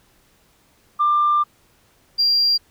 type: tone pair in turn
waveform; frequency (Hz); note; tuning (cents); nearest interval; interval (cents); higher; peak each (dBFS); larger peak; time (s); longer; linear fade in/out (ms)
sine; 1190 / 4760; D6 / D8; +22 / +22; 2 octaves; 2400; second; -13; neither; 0.99-1.44 / 2.18-2.58; first; 20
effects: tanh soft clip ceiling -10 dBFS + pink hiss -58 dBFS RMS until 2.7 s